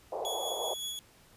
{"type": "band-pass noise", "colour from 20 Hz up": "white", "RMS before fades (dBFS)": -36, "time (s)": [0.12, 0.74], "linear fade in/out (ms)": 5, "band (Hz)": [410, 880], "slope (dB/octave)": 48}
{"type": "tone with tremolo", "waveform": "sawtooth", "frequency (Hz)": 3372, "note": "G#7", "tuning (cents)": 26, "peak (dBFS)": -31, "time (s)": [0.25, 0.99], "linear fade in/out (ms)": 0, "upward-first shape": "sine", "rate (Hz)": 5.3, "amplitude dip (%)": 35}
{"effects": ["pink hiss -60 dBFS RMS until 1.36 s", "resampled to 32000 Hz"]}